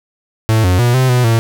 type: tone with pitch steps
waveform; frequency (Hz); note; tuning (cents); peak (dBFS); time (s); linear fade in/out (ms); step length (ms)
45% pulse; 110.8 / 90.8 / 120.8 / 129.6 / 124.3 / 114.2; A2 / F#2 / B2 / C3 / B2 / A#2; +13 / -32 / -38 / -16 / +12 / -35; -9; 0.49-1.39; 0; 150
effects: none